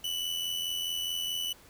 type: tone with amplitude modulation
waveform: 40% pulse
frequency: 2973 Hz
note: F#7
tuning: 8 cents sharp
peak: -28 dBFS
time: 0.04-1.53 s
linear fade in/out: 5 ms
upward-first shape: sine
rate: 84.7 Hz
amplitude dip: 50%
effects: pink hiss -56 dBFS RMS until 1.69 s